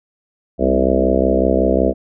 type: harmonic tone with a mistuned harmonic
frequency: 65.41 Hz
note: C2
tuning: in tune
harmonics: 1 / 3 / 4 / 5 / 6 / 7 / 8 / 9 / 10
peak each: -21 / -21 / -21 / -21 / -21 / -21 / -21 / -21 / -21 dBFS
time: 0.58-1.94 s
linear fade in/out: 50 ms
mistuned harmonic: 4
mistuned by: -22 cents
effects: none